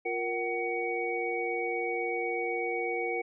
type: tone cluster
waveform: sine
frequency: 351.9 / 468.2 / 754 / 2246 Hz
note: F4 / A#4 / F#5 / C#7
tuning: +13 / +8 / +32 / +22 cents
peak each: -36 / -33 / -36 / -34 dBFS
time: 0.05-3.22 s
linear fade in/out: 10 ms
effects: none